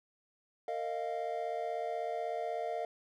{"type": "chord", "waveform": "triangle", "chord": "Bb suspended fourth", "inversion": "none", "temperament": "equal with one note detuned", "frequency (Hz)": [458.7, 622.3, 698.5], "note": ["Bb4", "Eb5", "F5"], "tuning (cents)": [-28, 0, 0], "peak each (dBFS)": [-38, -37, -35], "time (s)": [0.68, 2.85], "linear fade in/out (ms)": 2, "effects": []}